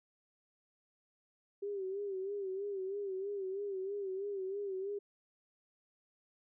sine tone with vibrato, 392 Hz, G4, in tune, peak -36 dBFS, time 1.62-4.99 s, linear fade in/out 10 ms, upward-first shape sine, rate 3.1 Hz, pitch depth 77 cents each way, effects none

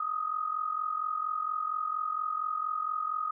sine tone with amplitude modulation, 1250 Hz, D#6, 8 cents sharp, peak -26 dBFS, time 0-3.31 s, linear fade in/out 5 ms, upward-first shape sine, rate 44.3 Hz, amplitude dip 75%, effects none

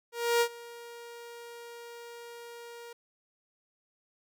sawtooth tone with ADSR envelope, 471.4 Hz, A#4, 19 cents sharp, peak -18 dBFS, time 0.12-2.93 s, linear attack 290 ms, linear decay 72 ms, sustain -22 dB, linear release 5 ms, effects none

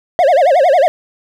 triangle tone with vibrato, 622.3 Hz, D#5, in tune, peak -5 dBFS, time 0.19-0.88 s, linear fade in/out 0 ms, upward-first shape sine, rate 11 Hz, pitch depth 290 cents each way, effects none

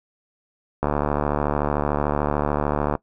click train, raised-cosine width 1 ms, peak -7 dBFS, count 157, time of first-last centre 0.83-2.952 s, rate 73.5 Hz, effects noise-tail reverb RT60 0.1 s tail -21 dB re dry

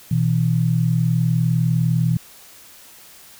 sine tone pair together, 123.47 / 163.39 Hz, B2 / E3, 0 / -15 cents, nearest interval perfect fourth, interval 485 cents, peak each -18 dBFS, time 0.11-2.17 s, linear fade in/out 5 ms, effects white hiss -45 dBFS RMS until 3.39 s

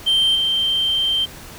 sine tone with level steps, 3136 Hz, G7, in tune, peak -11 / -15 dBFS, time 0.06-1.26 s, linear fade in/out 20 ms, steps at 0.35 s, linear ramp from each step 5 ms, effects tanh soft clip ceiling -12 dBFS + pink hiss -38 dBFS RMS until 1.58 s

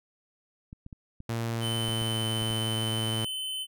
clicks, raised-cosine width 5 ms, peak -30 dBFS, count 8, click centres 0.729 / 0.864 / 0.928 / 1.204 / 1.888 / 2.016 / 2.421 / 2.506 s
sawtooth tone with pitch glide, 115.4 to 111.73 Hz, A#2 to A2, -17 to +27 cents, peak -25 dBFS, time 1.29-3.25 s, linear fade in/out 5 ms, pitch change -56 cents, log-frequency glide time 1.51-2.24 s
square tone, 3048 Hz, G7, 49 cents flat, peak -32 dBFS, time 1.6-3.67 s, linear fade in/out 50 ms
effects none

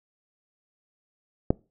click, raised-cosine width 2 ms, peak -6 dBFS, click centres 1.505 s, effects noise-tail reverb RT60 0.3 s tail -24 dB re dry

